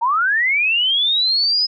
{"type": "linear sweep", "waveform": "sine", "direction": "up", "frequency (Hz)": [888, 5100], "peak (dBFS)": -14, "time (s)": [0.01, 1.67], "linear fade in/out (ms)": 20, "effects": []}